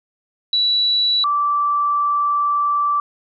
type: tone pair in turn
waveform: sine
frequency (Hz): 3935 / 1165.2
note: B7 / D6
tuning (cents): -7 / -14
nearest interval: octave + major sixth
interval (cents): 2107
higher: first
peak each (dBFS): -14 / -15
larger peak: first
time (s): 0.53-1.24 / 1.24-3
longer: second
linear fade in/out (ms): 2
effects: none